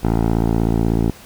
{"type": "tone with low-pass filter sweep", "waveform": "10% pulse", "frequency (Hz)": 56.3, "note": "A1", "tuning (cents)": 40, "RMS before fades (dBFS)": -17, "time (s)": [0.03, 1.11], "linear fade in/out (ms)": 10, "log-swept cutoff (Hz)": [880, 500], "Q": 0.95, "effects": ["pink hiss -42 dBFS RMS until 1.25 s"]}